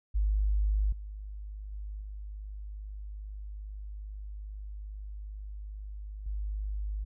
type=tone with level steps; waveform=sine; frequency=51.2 Hz; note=G#1; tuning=24 cents flat; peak=-24 / -38 / -36 / -38 / -31 dBFS; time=0.14-7.05 s; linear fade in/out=20 ms; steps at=0.92 / 1.72 / 2.01 / 6.26 s; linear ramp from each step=5 ms; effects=none